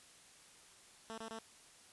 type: tone bursts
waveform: 10% pulse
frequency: 223.9 Hz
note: A3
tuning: 30 cents sharp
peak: -36 dBFS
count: 3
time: 1.1-1.388 s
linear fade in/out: 0 ms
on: 78 ms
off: 27 ms
effects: white hiss -61 dBFS RMS until 1.92 s + resampled to 24000 Hz